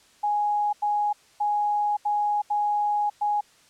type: tone bursts at uneven times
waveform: sine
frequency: 830.6 Hz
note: G#5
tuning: in tune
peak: -21 dBFS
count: 6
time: 0.23-0.73 / 0.82-1.13 / 1.4-1.97 / 2.05-2.42 / 2.5-3.1 / 3.21-3.41 s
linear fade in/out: 10 ms
effects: white hiss -57 dBFS RMS until 3.69 s + low-pass 8000 Hz 12 dB/octave